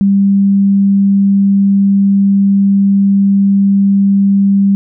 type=tone; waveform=sine; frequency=197.8 Hz; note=G3; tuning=16 cents sharp; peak=-6 dBFS; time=0.01-4.75 s; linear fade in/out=0 ms; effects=none